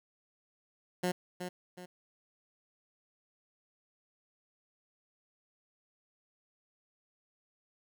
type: tone with echo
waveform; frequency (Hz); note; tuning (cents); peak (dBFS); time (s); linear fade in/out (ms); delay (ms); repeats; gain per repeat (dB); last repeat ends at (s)
15% pulse; 180; F#3; -47; -23; 1.03-1.12; 10; 370; 2; -8; 1.86
effects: none